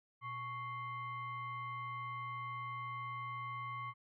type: tone with frequency modulation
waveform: sine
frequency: 1108 Hz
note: C#6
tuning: 1 cent flat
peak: -40 dBFS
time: 0.21-3.94 s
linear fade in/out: 50 ms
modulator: 986 Hz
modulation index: 0.8
effects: none